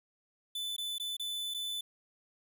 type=tone with dropouts; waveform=45% pulse; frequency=3502 Hz; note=A7; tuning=9 cents flat; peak=-35 dBFS; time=0.55-1.81 s; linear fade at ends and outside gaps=5 ms; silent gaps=0.765-0.781 / 0.983-0.998 / 1.168-1.196 / 1.54-1.544 s; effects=none